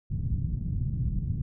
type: low-pass noise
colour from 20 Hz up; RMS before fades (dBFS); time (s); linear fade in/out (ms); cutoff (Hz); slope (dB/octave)
white; -29; 0.1-1.42; 10; 140; 24
effects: none